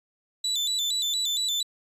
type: tone with vibrato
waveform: 35% pulse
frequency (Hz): 3729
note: A#7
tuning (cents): 0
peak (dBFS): -23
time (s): 0.44-1.63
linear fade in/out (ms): 5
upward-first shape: square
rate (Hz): 4.3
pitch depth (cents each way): 95
effects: resampled to 32000 Hz